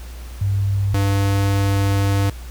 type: tone pair in turn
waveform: sine / square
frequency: 99.2 / 99.2 Hz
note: G2 / G2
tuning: +21 / +21 cents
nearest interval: unison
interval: 0 cents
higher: neither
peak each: -16 dBFS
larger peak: neither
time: 0.41-0.94 / 0.94-2.3 s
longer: second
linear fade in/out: 5 ms
effects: added 60 Hz sine -31 dBFS peak until 2.5 s + pink hiss -43 dBFS RMS until 2.5 s